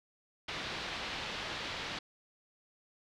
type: low-pass noise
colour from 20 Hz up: white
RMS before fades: -40 dBFS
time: 0.48-1.99 s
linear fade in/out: 5 ms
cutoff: 4100 Hz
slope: 24 dB/octave
effects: none